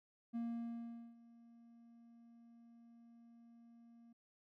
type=tone with ADSR envelope; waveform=triangle; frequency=233.1 Hz; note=A#3; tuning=in tune; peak=-36 dBFS; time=0.33-4.13 s; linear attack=28 ms; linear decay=790 ms; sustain=-22 dB; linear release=7 ms; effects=none